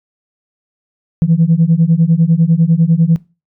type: beating tone pair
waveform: sine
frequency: 160 / 170 Hz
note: D#3 / F3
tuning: +49 / -46 cents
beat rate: 10 Hz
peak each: -10 dBFS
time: 1.22-3.16 s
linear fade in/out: 0 ms
effects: noise-tail reverb RT60 0.3 s tail -20 dB re dry + tanh soft clip ceiling -2 dBFS